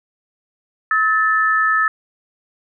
sine tone pair together, 1289.1 / 1760 Hz, E6 / A6, -39 / 0 cents, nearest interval perfect fourth, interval 539 cents, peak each -16 dBFS, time 0.91-1.88 s, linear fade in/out 2 ms, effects none

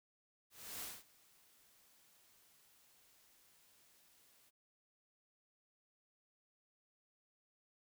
white noise with ADSR envelope, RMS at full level -45 dBFS, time 0.5-4.51 s, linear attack 320 ms, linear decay 210 ms, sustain -24 dB, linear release 28 ms, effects none

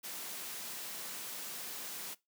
white high-pass noise, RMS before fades -43 dBFS, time 0.03-2.15 s, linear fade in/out 20 ms, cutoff 150 Hz, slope 24 dB/octave, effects noise-tail reverb RT60 0.2 s tail -20 dB re dry

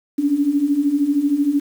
sine beating tone pair, 277.2 / 290.2 Hz, C#4 / D4, 0 / -21 cents, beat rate 13 Hz, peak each -21 / -16 dBFS, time 0.18-1.6 s, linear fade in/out 10 ms, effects 7-bit

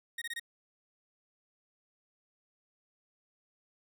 30% pulse tone bursts, 1864.7 Hz, A#6, in tune, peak -33 dBFS, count 4, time 0.18-0.397 s, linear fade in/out 5 ms, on 37 ms, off 23 ms, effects none

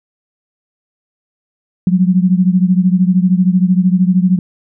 sine beating tone pair, 180 / 193 Hz, F#3 / G3, -47 / -27 cents, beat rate 13 Hz, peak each -10 / -13 dBFS, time 1.87-4.39 s, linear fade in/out 2 ms, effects none

